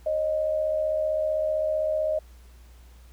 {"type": "tone pair together", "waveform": "sine", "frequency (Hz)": [545, 620.6], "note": ["C#5", "D#5"], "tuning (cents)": [-29, -5], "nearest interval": "major second", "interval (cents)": 224, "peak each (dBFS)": [-32, -23], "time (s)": [0.06, 2.19], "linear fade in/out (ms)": 5, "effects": ["added 60 Hz sine -47 dBFS peak until 3.12 s", "pink hiss -59 dBFS RMS until 3.12 s"]}